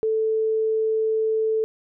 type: tone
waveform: sine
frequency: 440 Hz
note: A4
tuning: in tune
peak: -19 dBFS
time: 0.03-1.64 s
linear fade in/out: 0 ms
effects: none